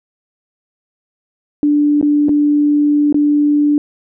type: tone with dropouts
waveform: sine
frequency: 293.7 Hz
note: D4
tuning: in tune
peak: -9 dBFS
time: 1.63-3.78 s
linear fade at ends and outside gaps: 1 ms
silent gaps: 2.013-2.027 / 2.285-2.292 / 3.126-3.144 s
effects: none